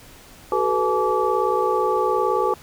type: tone cluster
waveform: sine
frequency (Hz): 377.3 / 436.2 / 494 / 855 / 1157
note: F#4 / A4 / B4 / A5 / D6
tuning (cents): +34 / -15 / 0 / -50 / -26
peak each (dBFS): -24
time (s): 0.52-2.54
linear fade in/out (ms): 2
effects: pink hiss -46 dBFS RMS until 2.62 s